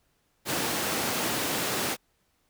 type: high-pass noise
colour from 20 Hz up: pink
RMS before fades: -29 dBFS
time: 0.45-1.97 s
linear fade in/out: 50 ms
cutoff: 200 Hz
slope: 12 dB/octave
effects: pink hiss -71 dBFS RMS until 2.49 s